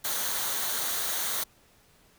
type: noise with comb filter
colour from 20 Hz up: white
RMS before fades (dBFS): -30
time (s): 0.04-1.44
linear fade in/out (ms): 10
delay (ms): 0.39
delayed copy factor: -0.5
effects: pink hiss -61 dBFS RMS until 2.18 s